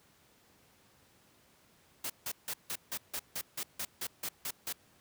white noise bursts, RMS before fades -37 dBFS, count 13, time 2.04-4.727 s, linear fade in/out 5 ms, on 59 ms, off 160 ms, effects pink hiss -65 dBFS RMS until 5 s + high-pass 80 Hz 12 dB/octave

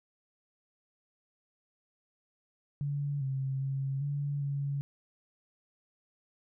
sine tone with pitch steps, 143.1 / 134.2 / 135.9 / 143.1 / 140.8 Hz, D3 / C3 / C#3 / D3 / C#3, -45 / +44 / -34 / -45 / +27 cents, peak -30 dBFS, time 2.81-4.81 s, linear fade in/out 0 ms, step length 400 ms, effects none

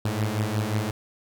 sawtooth beating tone pair, 104.4 / 110 Hz, G#2 / A2, +10 / 0 cents, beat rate 5.6 Hz, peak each -23 dBFS, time 0.05-0.91 s, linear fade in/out 5 ms, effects none

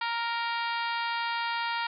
harmonic tone with a mistuned harmonic, 466.2 Hz, A#4, in tune, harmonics 2 / 3 / 4 / 5 / 6 / 7 / 8 / 9 / 10, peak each -31 / -35 / -37 / -39 / -41 / -42 / -43 / -44 / -45 dBFS, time 0.01-1.87 s, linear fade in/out 5 ms, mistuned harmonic 10, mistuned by +20 cents, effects none

